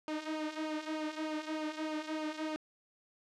sawtooth tone with flanger, 310 Hz, D#4, 6 cents flat, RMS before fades -38 dBFS, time 0.08-2.56 s, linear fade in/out 0 ms, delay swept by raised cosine 0.52 to 3.32 ms, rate 3.3 Hz, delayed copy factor -0.65, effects low-pass 5000 Hz 12 dB/octave

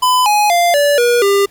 square tone with pitch steps, 1006 / 836.2 / 695.1 / 577.8 / 480.3 / 399.2 Hz, B5 / G#5 / F5 / D5 / B4 / G4, +32 / +12 / -8 / -28 / -48 / +32 cents, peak -10 dBFS, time 0.02-1.46 s, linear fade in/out 10 ms, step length 240 ms, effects pink hiss -48 dBFS RMS until 1.5 s

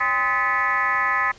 sine tone with frequency modulation, 1501 Hz, F#6, 24 cents sharp, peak -18 dBFS, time 0-1.32 s, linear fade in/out 10 ms, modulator 234 Hz, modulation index 2.5, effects pink hiss -48 dBFS RMS until 1.38 s + resampled to 16000 Hz

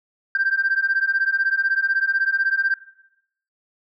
sine beating tone pair, 1568 / 1584 Hz, G6 / G6, 0 / +18 cents, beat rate 16 Hz, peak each -20 dBFS, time 0.35-2.74 s, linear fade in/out 2 ms, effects noise-tail reverb RT60 0.8 s tail -18 dB re dry + tanh soft clip ceiling -12 dBFS

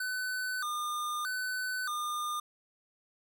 square tone with vibrato, 1350 Hz, E6, 41 cents sharp, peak -33 dBFS, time 0-2.4 s, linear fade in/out 5 ms, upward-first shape square, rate 0.8 Hz, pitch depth 190 cents each way, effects none

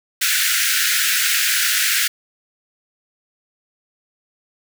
pink high-pass noise, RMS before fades -18 dBFS, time 0.21-2.08 s, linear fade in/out 10 ms, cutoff 1400 Hz, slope 96 dB/octave, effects none

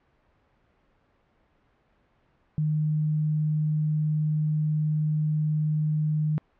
sine tone, 153.1 Hz, D#3, 28 cents flat, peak -22 dBFS, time 2.58-6.38 s, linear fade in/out 0 ms, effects pink hiss -66 dBFS RMS until 6.59 s + low-pass 2000 Hz 12 dB/octave

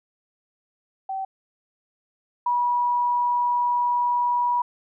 sine tone pair in turn, 770 / 970.1 Hz, G5 / B5, -31 / -31 cents, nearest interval major third, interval 400 cents, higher second, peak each -26 / -19 dBFS, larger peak second, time 1.09-1.25 / 2.46-4.62 s, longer second, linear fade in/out 5 ms, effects none

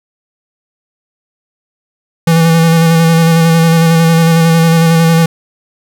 square tone with vibrato, 164.81 Hz, E3, in tune, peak -6 dBFS, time 2.27-5.26 s, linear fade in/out 5 ms, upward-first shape square, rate 11 Hz, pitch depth 19 cents each way, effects none

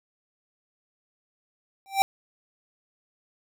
square tone with exponential growth, 781 Hz, G5, 7 cents flat, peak -14 dBFS, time 1.86-2.02 s, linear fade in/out 0 ms, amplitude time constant 33 ms, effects none

